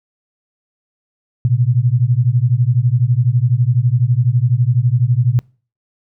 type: beating tone pair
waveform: sine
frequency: 116.5 / 128.5 Hz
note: A#2 / C3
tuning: -1 / -31 cents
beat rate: 12 Hz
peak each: -14 dBFS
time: 1.45-5.39 s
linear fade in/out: 0 ms
effects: noise-tail reverb RT60 0.4 s tail -26 dB re dry